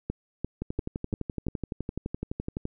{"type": "two click trains", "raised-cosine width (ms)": 3, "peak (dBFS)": [-18, -16], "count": [25, 5], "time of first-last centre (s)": [[0.62, 2.654], [0.1, 1.484]], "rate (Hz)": [11.8, 2.89], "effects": []}